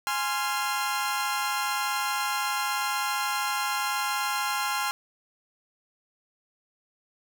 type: chord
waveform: sawtooth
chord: F minor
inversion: first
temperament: equal with one note detuned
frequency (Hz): 830.6 / 1046.5 / 1381.7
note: Ab5 / C6 / F6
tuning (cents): 0 / 0 / -19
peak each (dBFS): -27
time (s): 0.07-4.91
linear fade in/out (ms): 0
effects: none